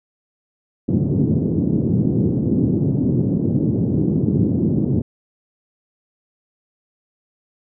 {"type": "band-pass noise", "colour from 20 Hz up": "pink", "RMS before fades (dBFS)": -18, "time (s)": [0.88, 5.02], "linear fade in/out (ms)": 10, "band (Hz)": [110, 330], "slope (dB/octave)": 24, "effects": []}